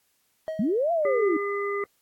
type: tone with exponential decay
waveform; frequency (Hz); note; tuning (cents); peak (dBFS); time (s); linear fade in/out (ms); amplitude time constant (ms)
triangle; 634; D#5; +32; -24; 0.48-0.94; 0; 99
type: linear two-way sweep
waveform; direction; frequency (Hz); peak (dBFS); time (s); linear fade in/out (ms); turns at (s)
sine; up then down; 178.8 to 698 to 300.4; -21; 0.59-1.37; 5; 0.92
type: harmonic tone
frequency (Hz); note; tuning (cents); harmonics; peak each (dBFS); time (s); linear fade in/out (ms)
403.5; G#4; -50; 1 / 3 / 5; -27 / -32 / -34; 1.05-1.84; 2
effects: white hiss -69 dBFS RMS until 2.01 s + AAC 64 kbps